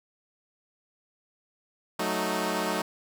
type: chord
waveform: 10% pulse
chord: D# diminished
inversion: first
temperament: equal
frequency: 185 / 220 / 311.1 Hz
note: F#3 / A3 / D#4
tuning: 0 / 0 / 0 cents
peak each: -23 dBFS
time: 1.99-2.82 s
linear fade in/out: 5 ms
effects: none